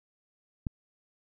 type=click; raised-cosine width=5 ms; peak=-19 dBFS; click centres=0.668 s; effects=none